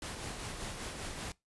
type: noise with tremolo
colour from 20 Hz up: pink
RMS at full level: -40 dBFS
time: 0.02-1.32 s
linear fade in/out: 2 ms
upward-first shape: sine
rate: 5.1 Hz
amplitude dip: 35%
effects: noise-tail reverb RT60 0.2 s tail -22 dB re dry + resampled to 24000 Hz